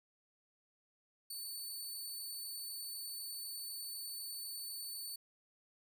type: tone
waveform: 15% pulse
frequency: 4492 Hz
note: C#8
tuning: 22 cents sharp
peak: -36 dBFS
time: 1.3-5.16 s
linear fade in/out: 5 ms
effects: none